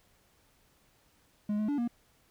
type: tone with pitch steps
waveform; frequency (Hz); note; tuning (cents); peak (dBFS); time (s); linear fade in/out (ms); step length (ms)
triangle; 208.6 / 213.3 / 288.9 / 237.8; G#3 / G#3 / D4 / A#3; +8 / +46 / -28 / +35; -26; 1.49-1.878; 5; 97
effects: pink hiss -67 dBFS RMS until 2.3 s